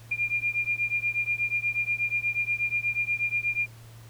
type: beating tone pair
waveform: sine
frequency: 2400 / 2408.3 Hz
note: D7 / D7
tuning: +37 / +43 cents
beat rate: 8.3 Hz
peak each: -28 dBFS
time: 0.11-3.67 s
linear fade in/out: 10 ms
effects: added 114 Hz sine -45 dBFS peak until 4.09 s + pink hiss -54 dBFS RMS until 4.09 s